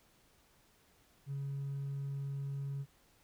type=tone with hard clipping; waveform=triangle; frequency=139 Hz; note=C#3; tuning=5 cents sharp; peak=-36 dBFS; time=1.26-2.86 s; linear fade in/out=50 ms; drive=2 dB; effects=pink hiss -68 dBFS RMS until 3.23 s